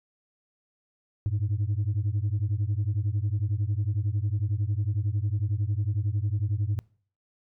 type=beating tone pair; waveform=sine; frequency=98 / 109 Hz; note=G2 / A2; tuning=0 / -16 cents; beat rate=11 Hz; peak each=-25 dBFS; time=1.26-6.79 s; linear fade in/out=0 ms; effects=noise-tail reverb RT60 0.5 s tail -26 dB re dry + tanh soft clip ceiling -21 dBFS